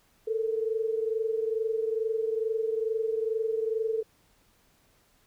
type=tone pair together; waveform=sine; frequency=440 / 462.3 Hz; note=A4 / A#4; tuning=0 / -14 cents; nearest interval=minor second; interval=86 cents; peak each=-27 / -32 dBFS; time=0.27-4.03 s; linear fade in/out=10 ms; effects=pink hiss -65 dBFS RMS until 5.26 s